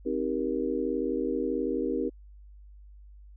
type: chord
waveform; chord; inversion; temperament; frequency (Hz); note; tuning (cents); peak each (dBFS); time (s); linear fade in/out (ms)
sine; C minor seventh; none; just; 261.6 / 314 / 392.4 / 470.9; C4 / Eb4 / G4 / Bb4; 0 / +16 / +2 / +18; -32; 0.05-2.1; 20
effects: added 50 Hz sine -47 dBFS peak until 3.36 s